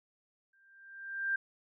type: tone with exponential growth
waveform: sine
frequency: 1585 Hz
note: G6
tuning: 19 cents sharp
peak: -27 dBFS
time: 0.53-1.36 s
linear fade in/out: 5 ms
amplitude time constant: 180 ms
effects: none